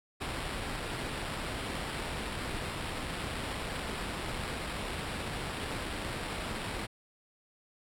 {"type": "noise with sample-and-hold", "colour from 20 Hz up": "pink", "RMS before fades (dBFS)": -37, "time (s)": [0.2, 6.87], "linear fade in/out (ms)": 20, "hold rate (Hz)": 6300, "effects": ["low-pass 12000 Hz 12 dB/octave"]}